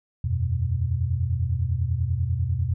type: chord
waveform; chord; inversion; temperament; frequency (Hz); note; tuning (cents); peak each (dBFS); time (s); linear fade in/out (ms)
sine; E suspended second; none; equal; 82.41 / 92.5 / 123.47; E2 / F#2 / B2; 0 / 0 / 0; -26; 0.24-2.74; 5
effects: none